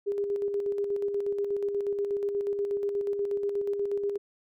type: tone with tremolo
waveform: sine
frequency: 404.3 Hz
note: G#4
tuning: 46 cents flat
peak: -25 dBFS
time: 0.06-4.18 s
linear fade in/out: 20 ms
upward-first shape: square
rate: 8.3 Hz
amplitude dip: 40%
effects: none